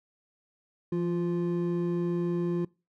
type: tone pair together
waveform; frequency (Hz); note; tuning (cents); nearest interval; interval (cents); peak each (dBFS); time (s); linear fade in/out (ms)
triangle; 171.3 / 349.2; F3 / F4; -33 / 0; octave; 1233; -27; 0.92-2.65; 5
effects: noise-tail reverb RT60 0.3 s tail -24 dB re dry

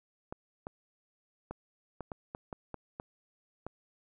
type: clicks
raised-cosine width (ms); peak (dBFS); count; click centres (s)
1; -25; 10; 0.325 / 0.669 / 1.51 / 2.007 / 2.118 / 2.349 / 2.528 / 2.743 / 2.999 / 3.666
effects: none

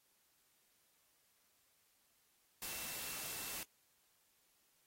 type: tone in noise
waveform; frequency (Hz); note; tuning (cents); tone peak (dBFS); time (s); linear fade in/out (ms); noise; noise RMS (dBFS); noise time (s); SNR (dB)
sine; 2684; E7; +31; -56; 2.62-3.63; 0; white; -45; 2.62-3.63; -14
effects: white hiss -75 dBFS RMS until 4.86 s + AAC 48 kbps

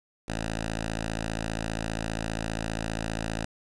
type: tone with notch filter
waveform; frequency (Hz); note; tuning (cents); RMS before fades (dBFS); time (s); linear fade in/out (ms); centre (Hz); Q
5% pulse; 55; A1; 0; -32; 0.28-3.45; 5; 410; 1.6
effects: resampled to 22050 Hz + 8-bit

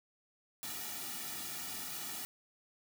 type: noise with comb filter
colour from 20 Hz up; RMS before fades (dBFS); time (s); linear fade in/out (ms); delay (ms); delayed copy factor
white; -42; 0.63-2.25; 0; 1.9; -0.95
effects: none

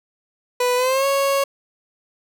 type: tone with pitch glide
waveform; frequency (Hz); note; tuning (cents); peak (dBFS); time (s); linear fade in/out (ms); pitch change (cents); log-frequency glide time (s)
30% pulse; 494.9 to 552.3; B4 to C#5; +4 to -6; -14; 0.6-1.44; 5; +190; 0.76-1.06
effects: none

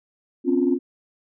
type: tone cluster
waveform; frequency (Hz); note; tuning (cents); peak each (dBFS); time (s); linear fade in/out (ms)
sine; 257.4 / 278.3 / 352.1; C4 / C#4 / F4; -28 / +7 / +14; -21; 0.44-0.79; 50
effects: tanh soft clip ceiling -8 dBFS

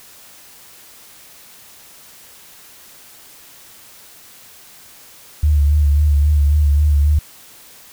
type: tone with vibrato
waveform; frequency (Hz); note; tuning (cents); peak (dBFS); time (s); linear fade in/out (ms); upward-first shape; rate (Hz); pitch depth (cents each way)
sine; 73.5; D2; +2; -10; 5.43-7.19; 5; sine; 3.7; 47
effects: white hiss -43 dBFS RMS until 7.92 s

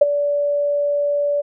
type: tone with ADSR envelope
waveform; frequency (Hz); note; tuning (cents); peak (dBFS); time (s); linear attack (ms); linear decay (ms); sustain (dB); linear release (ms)
sine; 578; D5; -28; -4; 0.01-1.42; 9; 20; -12; 20
effects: none

